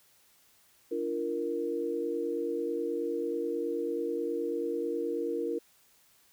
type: chord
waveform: sine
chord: Bb major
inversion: first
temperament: equal with one note detuned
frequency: 293.7 / 343 / 466.2 Hz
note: D4 / F4 / Bb4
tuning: 0 / -31 / 0 cents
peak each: -37 / -34 / -32 dBFS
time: 0.91-5.59 s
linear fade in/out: 10 ms
effects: white hiss -64 dBFS RMS until 6.32 s